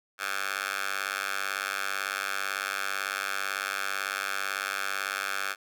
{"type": "tone with high-pass filter", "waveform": "10% pulse", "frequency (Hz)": 98, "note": "G2", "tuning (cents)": 0, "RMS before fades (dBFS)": -32, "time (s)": [0.18, 5.56], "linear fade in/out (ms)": 50, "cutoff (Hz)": 1400, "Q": 1.9, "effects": []}